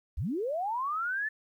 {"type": "linear sweep", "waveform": "sine", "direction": "up", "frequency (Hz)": [45.64, 1778], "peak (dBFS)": -29, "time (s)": [0.17, 1.29], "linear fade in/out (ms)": 10, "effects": ["11-bit"]}